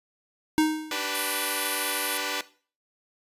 square tone with exponential decay, 311.1 Hz, D#4, in tune, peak -17 dBFS, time 0.58-1.09 s, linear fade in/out 0 ms, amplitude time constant 110 ms
5% pulse chord, G major, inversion second, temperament equal with one note detuned, 293.7 / 384.6 / 493.9 Hz, D4 / G4 / B4, 0 / -33 / 0 cents, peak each -21 / -23 / -19 dBFS, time 0.91-2.41 s, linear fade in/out 2 ms
pink band-pass noise, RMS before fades -34 dBFS, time 1.14-2.18 s, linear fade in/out 10 ms, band 9100 to 13000 Hz, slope 96 dB/octave
effects noise-tail reverb RT60 0.4 s tail -17 dB re dry + resampled to 32000 Hz

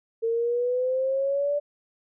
sine exponential sweep, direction up, 451.9 to 586 Hz, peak -22 dBFS, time 0.22-1.6 s, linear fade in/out 20 ms, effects none

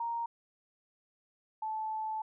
sine tone pair in turn, 932.3 / 872.1 Hz, A#5 / A5, 0 / -16 cents, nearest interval minor second, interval 116 cents, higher first, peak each -32 / -33 dBFS, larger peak first, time 0-0.26 / 1.62-2.22 s, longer second, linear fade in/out 5 ms, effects none

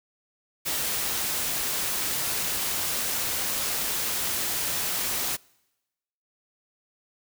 white noise, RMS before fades -28 dBFS, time 0.65-5.37 s, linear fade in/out 20 ms, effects noise-tail reverb RT60 1.0 s tail -26 dB re dry

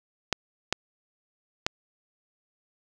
clicks, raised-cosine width 0.2 ms, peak -6 dBFS, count 3, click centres 0.327 / 0.726 / 1.665 s, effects none

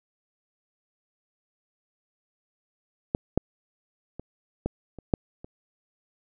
clicks, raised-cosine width 2 ms, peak -10 / -7 / -23 / -13 / -27 / -7 / -27 dBFS, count 7, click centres 3.149 / 3.376 / 4.196 / 4.66 / 4.987 / 5.138 / 5.445 s, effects none

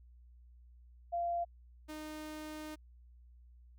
sine / sawtooth tone pair in turn, 690 / 307.4 Hz, F5 / D#4, -21 / -21 cents, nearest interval octave + major second, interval 1400 cents, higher first, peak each -32 / -39 dBFS, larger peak first, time 1.12-1.45 / 1.88-2.76 s, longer second, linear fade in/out 20 ms, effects added 60 Hz sine -56 dBFS peak until 3.78 s

